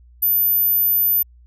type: tone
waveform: sine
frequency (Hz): 13890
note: A9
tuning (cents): -24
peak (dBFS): -14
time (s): 0.22-1.23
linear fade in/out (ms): 10
effects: added 60 Hz sine -45 dBFS peak until 1.46 s